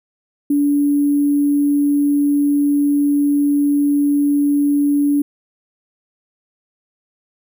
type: tone with sample-and-hold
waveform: sine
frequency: 287.7 Hz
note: D4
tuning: 36 cents flat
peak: -12 dBFS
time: 0.5-5.22 s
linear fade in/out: 5 ms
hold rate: 11025 Hz
effects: none